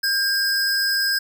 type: tone pair together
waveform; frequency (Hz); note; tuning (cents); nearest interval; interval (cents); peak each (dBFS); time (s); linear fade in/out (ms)
square; 1598 / 5091; G6 / D#8; +33 / +39; octave + minor sixth; 2006; -22 / -22; 0.03-1.19; 10
effects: none